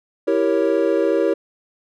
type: chord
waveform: triangle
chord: E diminished seventh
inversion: none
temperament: equal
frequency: 329.6 / 392 / 466.2 / 554.4 Hz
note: E4 / G4 / Bb4 / Db5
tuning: 0 / 0 / 0 / 0 cents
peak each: -19 dBFS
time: 0.27-1.34 s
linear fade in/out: 10 ms
effects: none